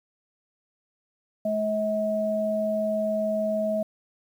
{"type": "tone pair together", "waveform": "sine", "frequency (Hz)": [213.6, 640], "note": ["G#3", "D#5"], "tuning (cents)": [49, 49], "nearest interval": "octave + perfect fifth", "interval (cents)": 1900, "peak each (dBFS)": [-29, -24], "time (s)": [1.45, 3.83], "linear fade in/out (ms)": 5, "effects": ["9-bit"]}